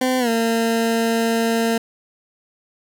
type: tone with pitch glide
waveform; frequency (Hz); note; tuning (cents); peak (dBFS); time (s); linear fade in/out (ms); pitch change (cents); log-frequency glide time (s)
20% pulse; 256.4 to 228.4; C4 to A#3; -35 to -35; -12; 0.01-1.78; 5; -200; 0.19-0.29
effects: none